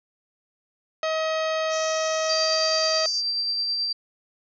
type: harmonic tone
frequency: 635 Hz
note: D#5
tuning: 35 cents sharp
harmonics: 1 / 2 / 3 / 4 / 5 / 6 / 7 / 8 / 10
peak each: -24 / -30 / -34 / -36 / -38 / -40 / -41 / -42 / -44 dBFS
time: 1.03-3.06 s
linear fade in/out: 2 ms
type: band-pass noise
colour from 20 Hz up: white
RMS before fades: -35 dBFS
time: 1.69-3.23 s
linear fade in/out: 50 ms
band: 5300 to 6300 Hz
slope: 96 dB/octave
type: tone with tremolo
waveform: sine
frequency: 4699 Hz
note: D8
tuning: in tune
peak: -22 dBFS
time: 2.29-3.93 s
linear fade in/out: 10 ms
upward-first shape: sine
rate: 9.3 Hz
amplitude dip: 25%
effects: none